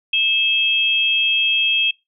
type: tone pair together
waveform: sine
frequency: 2619 / 3234 Hz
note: E7 / G#7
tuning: -12 / -47 cents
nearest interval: major third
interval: 365 cents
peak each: -17 dBFS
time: 0.13-1.91 s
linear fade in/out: 5 ms
effects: noise-tail reverb RT60 0.2 s tail -22 dB re dry